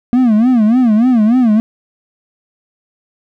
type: tone with vibrato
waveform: triangle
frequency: 233.1 Hz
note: A#3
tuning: in tune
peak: -5 dBFS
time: 0.13-1.6 s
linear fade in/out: 0 ms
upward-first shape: sine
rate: 3.4 Hz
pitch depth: 180 cents each way
effects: none